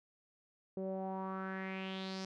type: tone with low-pass filter sweep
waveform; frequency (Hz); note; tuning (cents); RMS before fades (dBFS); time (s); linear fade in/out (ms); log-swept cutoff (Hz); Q
sawtooth; 190; F#3; +46; -41; 0.77-2.25; 2; 470 to 5500; 4.2
effects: none